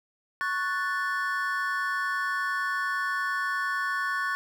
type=chord; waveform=triangle; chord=F# minor; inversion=second; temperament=equal; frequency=1108.7 / 1480 / 1760 Hz; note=C#6 / F#6 / A6; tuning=0 / 0 / 0 cents; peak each=-29 dBFS; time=0.41-4.35 s; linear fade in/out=0 ms; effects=9-bit